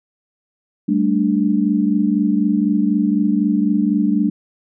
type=chord; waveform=sine; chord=G suspended second; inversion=none; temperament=equal; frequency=196 / 220 / 293.7 Hz; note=G3 / A3 / D4; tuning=0 / 0 / 0 cents; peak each=-18 dBFS; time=0.88-4.3 s; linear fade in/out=10 ms; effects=none